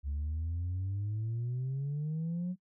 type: exponential sweep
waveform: sine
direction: up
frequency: 69.3 to 185 Hz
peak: -30 dBFS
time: 0.03-2.56 s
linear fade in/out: 50 ms
effects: noise-tail reverb RT60 0.1 s tail -26 dB re dry + tanh soft clip ceiling -30 dBFS